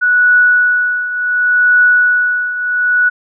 sine tone with tremolo, 1472 Hz, F#6, 9 cents flat, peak -5 dBFS, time 0.01-3.1 s, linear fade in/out 20 ms, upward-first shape triangle, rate 0.69 Hz, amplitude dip 75%, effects none

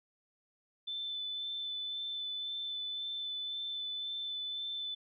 sine tone with vibrato, 3520 Hz, A7, in tune, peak -36 dBFS, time 0.87-4.95 s, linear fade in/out 10 ms, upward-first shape sine, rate 1.9 Hz, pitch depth 11 cents each way, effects none

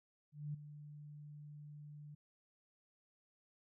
sine tone with ADSR envelope, 148 Hz, D3, 14 cents sharp, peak -38 dBFS, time 0.32-2.15 s, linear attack 220 ms, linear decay 10 ms, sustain -12 dB, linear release 8 ms, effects none

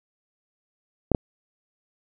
clicks, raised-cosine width 2 ms, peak -6 dBFS, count 2, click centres 1.117 / 1.148 s, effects none

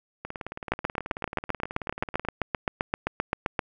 two click trains, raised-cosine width 0.5 ms, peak -9 / -19 dBFS, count 23 / 38, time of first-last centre 0.72-3.592 / 0.25-2.25 s, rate 7.66 / 18.5 Hz, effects none

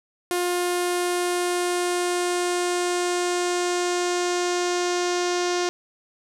sawtooth tone with low-pass filter sweep, 354.7 Hz, F4, 27 cents sharp, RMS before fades -24 dBFS, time 0.31-5.69 s, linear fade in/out 0 ms, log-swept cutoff 11000 to 6100 Hz, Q 2.3, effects none

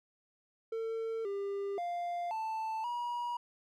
triangle tone with pitch steps, 450.6 / 398.9 / 698 / 883 / 961 Hz, A4 / G4 / F5 / A5 / B5, +41 / +30 / -1 / +6 / -48 cents, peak -32 dBFS, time 0.72-3.37 s, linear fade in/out 5 ms, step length 530 ms, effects none

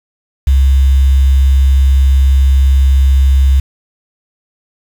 sine tone with quantisation, 67.1 Hz, C2, 44 cents sharp, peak -5 dBFS, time 0.47-3.6 s, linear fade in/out 5 ms, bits 5, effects none

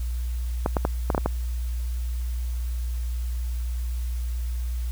clicks, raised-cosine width 1 ms, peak -8 dBFS, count 7, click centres 0.661 / 0.768 / 0.851 / 1.102 / 1.148 / 1.179 / 1.26 s, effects added 60 Hz sine -25 dBFS peak until 4.91 s + white hiss -48 dBFS RMS until 4.91 s

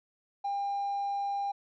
triangle tone with hard clipping, 801 Hz, G5, 37 cents sharp, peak -30 dBFS, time 0.44-1.52 s, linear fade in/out 10 ms, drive 4 dB, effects resampled to 16000 Hz

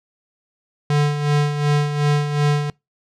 square tone with tremolo, 146.83 Hz, D3, in tune, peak -14 dBFS, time 0.9-2.7 s, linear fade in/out 2 ms, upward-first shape sine, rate 2.7 Hz, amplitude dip 60%, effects noise-tail reverb RT60 0.2 s tail -25 dB re dry + low-pass 6000 Hz 12 dB/octave

